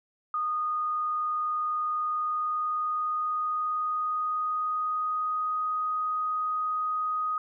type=tone with pitch glide; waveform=sine; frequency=1232 to 1248.5 Hz; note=D#6 to D#6; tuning=-17 to +6 cents; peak=-26 dBFS; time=0.34-7.38 s; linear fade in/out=2 ms; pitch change=+23 cents; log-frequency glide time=1.92-5.62 s; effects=none